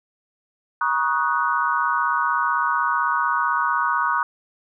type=chord; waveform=sine; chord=D# minor seventh; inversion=second; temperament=equal with one note detuned; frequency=950.8 / 1108.7 / 1244.5 / 1480 Hz; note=A#5 / C#6 / D#6 / F#6; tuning=+34 / 0 / 0 / 0 cents; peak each=-24 dBFS; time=0.81-4.23 s; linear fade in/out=2 ms; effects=none